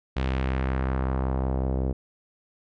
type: tone with low-pass filter sweep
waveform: sawtooth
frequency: 65.41 Hz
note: C2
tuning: in tune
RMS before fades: -26 dBFS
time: 0.16-1.93 s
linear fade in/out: 10 ms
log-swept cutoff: 3400 to 490 Hz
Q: 1.3
effects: none